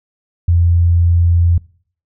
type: tone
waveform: sine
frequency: 85.7 Hz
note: F2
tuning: 32 cents flat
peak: -8 dBFS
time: 0.48-1.58 s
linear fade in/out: 5 ms
effects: noise-tail reverb RT60 0.5 s tail -23 dB re dry